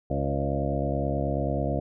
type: harmonic tone with a mistuned harmonic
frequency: 69.3 Hz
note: C#2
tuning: in tune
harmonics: 1 / 2 / 3 / 4 / 5 / 7 / 8 / 9 / 10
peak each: -31 / -30 / -35 / -33 / -36 / -35 / -34 / -34 / -35 dBFS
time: 0.1-1.8 s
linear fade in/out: 5 ms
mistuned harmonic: 9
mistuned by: -20 cents
effects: none